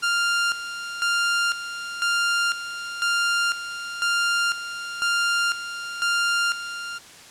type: tone with tremolo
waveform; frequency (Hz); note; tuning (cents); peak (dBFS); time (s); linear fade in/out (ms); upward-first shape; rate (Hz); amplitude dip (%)
sawtooth; 1396.9; F6; 0; -16; 0.02-6.99; 20; square; 1; 70
effects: white hiss -45 dBFS RMS until 7.3 s + low-pass 8000 Hz 12 dB/octave